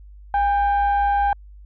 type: tone with frequency modulation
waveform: sine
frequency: 809 Hz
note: G#5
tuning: 46 cents flat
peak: -15 dBFS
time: 0.34-1.33 s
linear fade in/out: 2 ms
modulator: 754 Hz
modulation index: 0.46
effects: tanh soft clip ceiling -12 dBFS + added 50 Hz sine -40 dBFS peak until 1.65 s